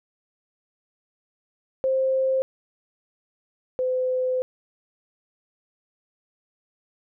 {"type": "tone pair in turn", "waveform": "sine", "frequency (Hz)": [527, 510.5], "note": ["C5", "C5"], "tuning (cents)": [12, -43], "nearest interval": "minor second", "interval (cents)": 55, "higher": "first", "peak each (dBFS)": [-19, -21], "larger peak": "first", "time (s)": [[1.84, 2.42], [3.79, 4.42]], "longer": "second", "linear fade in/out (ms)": 0, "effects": []}